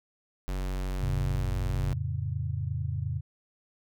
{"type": "tone", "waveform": "square", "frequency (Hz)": 46.63, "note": "F#1", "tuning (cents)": 14, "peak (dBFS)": -30, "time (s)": [0.48, 1.93], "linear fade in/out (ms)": 0}
{"type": "chord", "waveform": "sine", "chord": "F augmented", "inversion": "none", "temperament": "equal", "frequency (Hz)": [87.31, 110, 138.59], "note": ["F2", "A2", "C#3"], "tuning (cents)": [0, 0, 0], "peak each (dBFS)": -33, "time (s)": [1, 3.21], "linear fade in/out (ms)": 20}
{"effects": []}